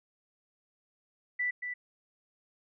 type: tone with echo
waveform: sine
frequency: 1975.5 Hz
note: B6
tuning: in tune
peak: -28 dBFS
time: 1.39-1.51 s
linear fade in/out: 10 ms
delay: 230 ms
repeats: 1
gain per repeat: -6 dB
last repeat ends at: 1.74 s
effects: none